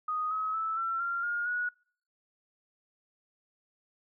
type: tone with pitch steps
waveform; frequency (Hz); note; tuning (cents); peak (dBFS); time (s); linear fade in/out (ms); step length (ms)
sine; 1244.5 / 1278 / 1312.4 / 1347.8 / 1384.1 / 1421.3 / 1459.6; D#6 / D#6 / E6 / E6 / F6 / F6 / F#6; 0 / +46 / -8 / +38 / -16 / +30 / -24; -29; 0.08-1.69; 5; 230
effects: noise-tail reverb RT60 0.5 s tail -26 dB re dry